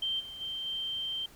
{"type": "tone with level steps", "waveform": "sine", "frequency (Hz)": 3136, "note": "G7", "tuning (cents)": 0, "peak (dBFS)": [-29, -41, -34, -32], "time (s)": [0.02, 1.26], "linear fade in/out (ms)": 5, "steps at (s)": [0.19, 0.4, 0.65], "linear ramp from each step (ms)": 20, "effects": ["pink hiss -56 dBFS RMS until 1.35 s"]}